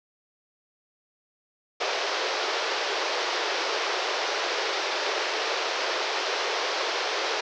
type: band-pass noise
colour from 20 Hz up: pink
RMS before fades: -28 dBFS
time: 1.8-7.41 s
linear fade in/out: 10 ms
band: 380 to 5700 Hz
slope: 48 dB/octave
effects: none